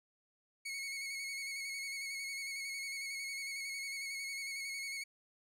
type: tone with vibrato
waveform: sawtooth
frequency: 2200 Hz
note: C#7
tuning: 14 cents flat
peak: -36 dBFS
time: 0.65-5.04 s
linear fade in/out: 10 ms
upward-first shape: square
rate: 11 Hz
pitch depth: 26 cents each way
effects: low-pass 12000 Hz 12 dB/octave